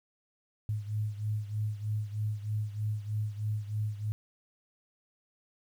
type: beating tone pair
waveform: sine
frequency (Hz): 105.5 / 108.7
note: G#2 / A2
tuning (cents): +28 / -21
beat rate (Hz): 3.2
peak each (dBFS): -32 / -36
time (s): 0.69-4.12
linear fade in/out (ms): 0
effects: 10-bit